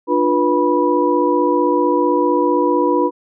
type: tone cluster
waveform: sine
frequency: 297.4 / 353 / 488.8 / 979 Hz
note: D4 / F4 / B4 / B5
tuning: +22 / +19 / -18 / -15 cents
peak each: -18 dBFS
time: 0.07-3.11 s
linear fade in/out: 50 ms
effects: none